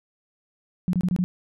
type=tone bursts; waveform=sine; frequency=180 Hz; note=F#3; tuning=47 cents flat; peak=-19 dBFS; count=5; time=0.88-1.24 s; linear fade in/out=0 ms; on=52 ms; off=25 ms; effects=none